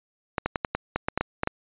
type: clicks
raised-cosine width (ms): 0.5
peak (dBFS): -9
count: 11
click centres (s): 0.382 / 0.46 / 0.558 / 0.648 / 0.75 / 0.96 / 1.085 / 1.176 / 1.21 / 1.434 / 1.474
effects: resampled to 8000 Hz